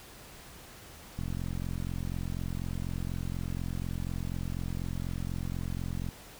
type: click train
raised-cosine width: 5 ms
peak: -23 dBFS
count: 217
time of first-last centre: 1.19-6.088 s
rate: 44.1 Hz
effects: pink hiss -50 dBFS RMS until 6.39 s